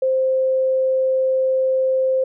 sine tone, 523.3 Hz, C5, in tune, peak -15 dBFS, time 0.02-2.24 s, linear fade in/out 5 ms, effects none

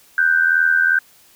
sine tone pair together, 1485.6 / 1568 Hz, F#6 / G6, +7 / 0 cents, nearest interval minor second, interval 93 cents, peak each -17 / -14 dBFS, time 0.18-0.99 s, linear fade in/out 2 ms, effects white hiss -51 dBFS RMS until 1.35 s

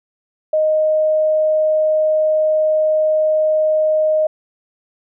sine tone, 621 Hz, D#5, 3 cents flat, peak -12 dBFS, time 0.53-4.27 s, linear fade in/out 5 ms, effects none

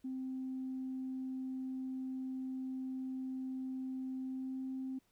sine tone with pitch glide, 260.7 to 262.5 Hz, C4 to C4, -6 to +6 cents, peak -37 dBFS, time 0.04-4.99 s, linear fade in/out 10 ms, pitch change +12 cents, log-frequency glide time 4.22-4.63 s, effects tanh soft clip ceiling -33 dBFS + pink hiss -75 dBFS RMS until 5.11 s

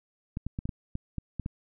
clicks, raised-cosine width 5 ms, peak -20 dBFS, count 9, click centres 0.371 / 0.466 / 0.589 / 0.655 / 0.692 / 0.954 / 1.183 / 1.397 / 1.461 s, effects none

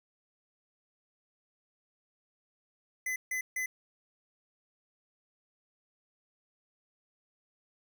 square tone bursts, 2026 Hz, B6, 44 cents sharp, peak -32 dBFS, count 3, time 3.06-3.66 s, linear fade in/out 5 ms, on 100 ms, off 150 ms, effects none

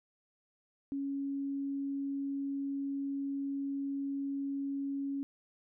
sine tone, 277.4 Hz, C#4, 1 cent sharp, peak -33 dBFS, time 0.92-5.23 s, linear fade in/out 0 ms, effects none

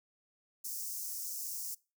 white high-pass noise, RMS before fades -40 dBFS, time 0.64-1.75 s, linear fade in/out 10 ms, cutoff 5200 Hz, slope 48 dB/octave, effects noise-tail reverb RT60 0.3 s tail -23 dB re dry

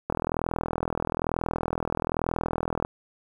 click train, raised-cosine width 1 ms, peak -12 dBFS, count 114, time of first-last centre 0.1-2.849 s, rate 41.1 Hz, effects 8-bit

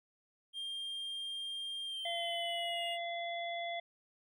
triangle tone with pitch glide, 3200 to 2851 Hz, G7 to F7, +35 to +35 cents, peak -37 dBFS, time 0.53-2.98 s, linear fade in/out 50 ms, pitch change -200 cents, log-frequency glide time 1.85-2.84 s
harmonic tone, 685 Hz, F5, 34 cents flat, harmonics 1 / 3 / 5, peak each -38 / -43 / -45 dBFS, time 2.05-3.8 s, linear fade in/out 5 ms
effects none

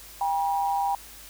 sine tone pair together, 796.4 / 962 Hz, G5 / B5, +27 / -46 cents, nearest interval minor third, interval 327 cents, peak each -24 / -28 dBFS, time 0.21-0.95 s, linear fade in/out 2 ms, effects added 50 Hz sine -52 dBFS peak until 1.29 s + white hiss -46 dBFS RMS until 1.29 s

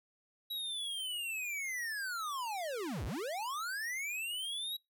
square linear two-way sweep, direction down then up, 3888 to 43.42 to 3888 Hz, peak -37 dBFS, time 0.5-4.77 s, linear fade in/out 10 ms, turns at 3.05 s, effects noise-tail reverb RT60 0.2 s tail -24 dB re dry

